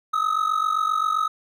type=ring-modulated tone; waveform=triangle; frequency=1270 Hz; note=D#6; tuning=35 cents sharp; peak=-15 dBFS; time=0.13-1.28 s; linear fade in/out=10 ms; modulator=23.8 Hz; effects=none